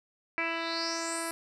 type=tone with low-pass filter sweep; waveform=10% pulse; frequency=331.1 Hz; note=E4; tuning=8 cents sharp; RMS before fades=-33 dBFS; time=0.38-1.31 s; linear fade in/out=0 ms; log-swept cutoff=2300 to 11000 Hz; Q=6.7; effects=none